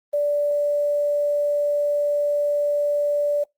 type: tone with quantisation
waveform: sine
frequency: 583 Hz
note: D5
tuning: 13 cents flat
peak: -18 dBFS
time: 0.13-3.44 s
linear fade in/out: 10 ms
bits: 8
effects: noise-tail reverb RT60 0.2 s tail -26 dB re dry + Opus 32 kbps